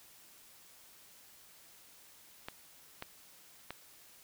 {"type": "clicks", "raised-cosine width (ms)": 0.3, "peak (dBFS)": -24, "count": 3, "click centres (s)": [2.485, 3.024, 3.706], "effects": ["white hiss -59 dBFS RMS until 4.23 s"]}